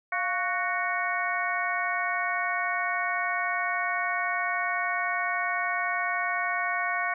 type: harmonic tone with a mistuned harmonic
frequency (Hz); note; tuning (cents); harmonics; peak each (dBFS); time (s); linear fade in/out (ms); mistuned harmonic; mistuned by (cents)
370; F#4; 0; 2 / 3 / 4 / 5 / 6; -32 / -32 / -32 / -32 / -32; 0.12-7.14; 5; 2; -87
effects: none